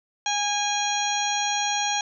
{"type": "harmonic tone", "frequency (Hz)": 820, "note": "G#5", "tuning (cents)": -22, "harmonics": [1, 2, 3, 4, 5, 7, 8], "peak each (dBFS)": [-26, -33, -32, -30, -33, -32, -32], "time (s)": [0.26, 2.01], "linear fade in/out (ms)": 2, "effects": []}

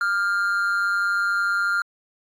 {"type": "tone with amplitude modulation", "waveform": "triangle", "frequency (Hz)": 1396.9, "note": "F6", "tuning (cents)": 0, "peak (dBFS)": -15, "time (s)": [0.01, 1.82], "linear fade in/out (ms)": 2, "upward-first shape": "sine", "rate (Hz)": 189, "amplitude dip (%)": 60, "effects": ["AAC 48 kbps"]}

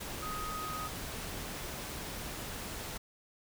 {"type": "tone in noise", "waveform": "sine", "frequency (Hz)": 1253, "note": "D#6", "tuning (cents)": 12, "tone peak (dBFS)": -38, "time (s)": [0.22, 0.88], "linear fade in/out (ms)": 10, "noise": "pink", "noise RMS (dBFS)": -41, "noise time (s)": [0, 2.98], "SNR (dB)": 0, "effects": []}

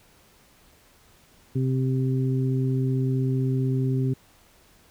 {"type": "harmonic tone", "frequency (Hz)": 130.81, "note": "C3", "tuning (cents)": 0, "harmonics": [1, 2, 3], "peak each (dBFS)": [-22, -28, -32], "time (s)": [1.55, 4.14], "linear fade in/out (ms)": 10, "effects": ["pink hiss -57 dBFS RMS until 4.9 s"]}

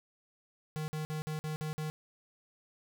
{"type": "tone bursts", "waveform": "square", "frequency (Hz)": 154.6, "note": "D#3", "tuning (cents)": -11, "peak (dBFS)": -35, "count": 7, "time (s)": [0.76, 1.9], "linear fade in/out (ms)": 0, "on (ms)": 120, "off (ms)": 50, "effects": []}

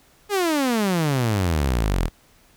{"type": "exponential sweep", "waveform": "sawtooth", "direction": "down", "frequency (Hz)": [423.8, 37.86], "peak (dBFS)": -15, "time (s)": [0.29, 2.1], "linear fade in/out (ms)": 50, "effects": ["pink hiss -56 dBFS RMS until 2.56 s"]}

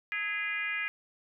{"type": "tone with frequency modulation", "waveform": "sine", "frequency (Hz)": 2046, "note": "C7", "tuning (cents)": -39, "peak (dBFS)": -30, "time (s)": [0.12, 0.88], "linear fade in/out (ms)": 0, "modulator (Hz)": 385, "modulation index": 1.3, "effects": []}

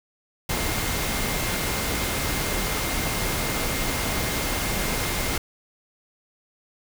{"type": "tone in noise", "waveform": "sine", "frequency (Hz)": 2114, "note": "C7", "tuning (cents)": 17, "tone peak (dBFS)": -36, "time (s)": [0.49, 5.38], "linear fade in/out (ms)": 5, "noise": "pink", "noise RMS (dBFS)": -26, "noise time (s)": [0.49, 5.38], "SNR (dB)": -13, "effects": []}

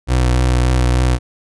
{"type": "tone with vibrato", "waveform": "30% pulse", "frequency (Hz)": 62.2, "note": "B1", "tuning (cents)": 13, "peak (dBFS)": -9, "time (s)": [0.07, 1.19], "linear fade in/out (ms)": 50, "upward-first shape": "sine", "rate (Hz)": 3.4, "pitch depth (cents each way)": 23, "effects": ["resampled to 24000 Hz"]}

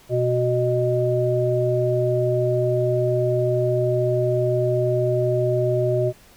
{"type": "harmonic tone", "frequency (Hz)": 123.47, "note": "B2", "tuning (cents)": 0, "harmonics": [1, 3, 5], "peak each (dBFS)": [-22, -22, -22], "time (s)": [0.09, 6.13], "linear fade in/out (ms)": 50, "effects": ["pink hiss -51 dBFS RMS until 6.36 s"]}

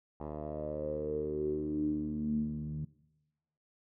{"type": "tone with low-pass filter sweep", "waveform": "10% pulse", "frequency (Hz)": 75.8, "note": "D#2", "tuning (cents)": -45, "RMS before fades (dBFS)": -35, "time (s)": [0.2, 2.85], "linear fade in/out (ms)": 5, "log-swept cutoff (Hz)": [790, 170], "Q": 9.9, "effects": ["noise-tail reverb RT60 1.0 s tail -20 dB re dry"]}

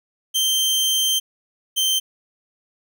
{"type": "tone pair in turn", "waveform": "sawtooth", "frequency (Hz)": [3136, 3120], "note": ["G7", "G7"], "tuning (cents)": [0, -9], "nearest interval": "unison", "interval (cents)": 9, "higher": "first", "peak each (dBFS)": -14, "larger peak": "neither", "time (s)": [[0.34, 1.2], [1.76, 2]], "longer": "first", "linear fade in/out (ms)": 20, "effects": []}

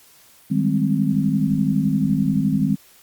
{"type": "chord", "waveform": "sine", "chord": "Ab major seventh", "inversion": "second", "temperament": "equal", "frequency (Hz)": [155.56, 196, 207.7, 261.6], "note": ["Eb3", "G3", "Ab3", "C4"], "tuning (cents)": [0, 0, 0, 0], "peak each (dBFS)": -22, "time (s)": [0.5, 2.76], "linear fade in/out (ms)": 20, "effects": ["white hiss -51 dBFS RMS until 3.02 s", "Opus 48 kbps"]}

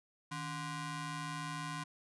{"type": "ring-modulated tone", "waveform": "sawtooth", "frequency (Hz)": 440, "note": "A4", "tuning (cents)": 0, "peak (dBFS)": -32, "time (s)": [0.31, 1.84], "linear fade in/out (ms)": 10, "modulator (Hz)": 597, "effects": ["resampled to 24000 Hz"]}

